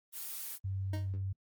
blue noise, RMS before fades -41 dBFS, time 0.12-0.59 s, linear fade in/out 50 ms
sine tone, 96.3 Hz, G2, 30 cents flat, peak -33 dBFS, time 0.64-1.33 s, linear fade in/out 10 ms
25% pulse tone with exponential decay, 311.1 Hz, D#4, in tune, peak -34 dBFS, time 0.93-1.12 s, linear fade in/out 5 ms, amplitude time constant 41 ms
effects Opus 24 kbps

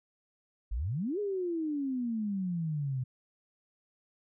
sine exponential two-way sweep, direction up then down, 46.25 to 422.1 to 124.8 Hz, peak -30 dBFS, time 0.71-3.04 s, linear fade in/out 10 ms, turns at 1.19 s, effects none

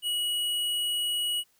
square tone, 2915 Hz, F#7, 26 cents flat, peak -27 dBFS, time 0.02-1.44 s, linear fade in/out 50 ms, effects white hiss -67 dBFS RMS until 1.59 s

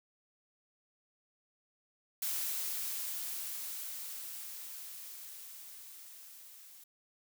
blue noise with level ramp, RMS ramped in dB -35 to -55 dBFS, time 2.22-6.84 s, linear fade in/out 5 ms, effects none

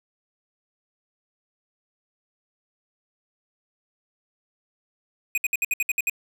square tone bursts, 2489 Hz, D#7, in tune, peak -21 dBFS, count 9, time 5.35-6.097 s, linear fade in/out 2 ms, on 27 ms, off 63 ms, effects none

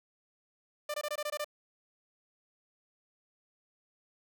sawtooth tone bursts, 595 Hz, D5, 22 cents sharp, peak -29 dBFS, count 8, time 0.89-1.445 s, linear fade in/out 5 ms, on 51 ms, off 21 ms, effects none

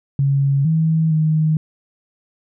sine tone with pitch steps, 138.8 / 160.4 / 156.3 Hz, C#3 / E3 / D#3, +3 / -47 / +8 cents, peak -13 dBFS, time 0.19-1.57 s, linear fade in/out 2 ms, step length 460 ms, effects none

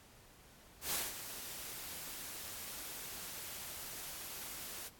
white noise with ADSR envelope, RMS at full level -35 dBFS, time 0.81-4.9 s, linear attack 110 ms, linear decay 200 ms, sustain -11 dB, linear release 33 ms, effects pink hiss -61 dBFS RMS until 4.99 s + AAC 64 kbps

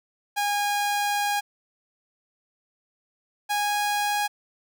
sawtooth tone pair in turn, 819 / 825.2 Hz, G#5 / G#5, -24 / -11 cents, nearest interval unison, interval 13 cents, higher second, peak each -19 dBFS, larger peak neither, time 0.36-1.41 / 3.49-4.28 s, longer first, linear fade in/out 20 ms, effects none

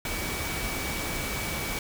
sine tone in noise, 2277 Hz, C#7, 46 cents sharp, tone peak -37 dBFS, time 0.05-1.79 s, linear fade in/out 2 ms, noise pink, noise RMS -32 dBFS, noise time 0.05-1.79 s, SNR -8 dB, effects none

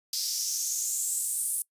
white noise with high-pass filter sweep, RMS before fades -30 dBFS, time 0.13-1.62 s, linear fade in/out 2 ms, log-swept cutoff 4900 to 9700 Hz, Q 4.8, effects noise-tail reverb RT60 0.1 s tail -23 dB re dry + resampled to 32000 Hz

